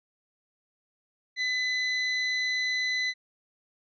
30% pulse tone, 2008 Hz, B6, 28 cents sharp, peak -23 dBFS, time 1.36-3.14 s, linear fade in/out 50 ms, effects resampled to 16000 Hz

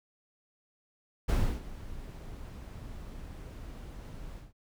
brown noise with ADSR envelope, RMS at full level -25 dBFS, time 1.28-4.53 s, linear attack 14 ms, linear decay 310 ms, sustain -18 dB, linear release 170 ms, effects none

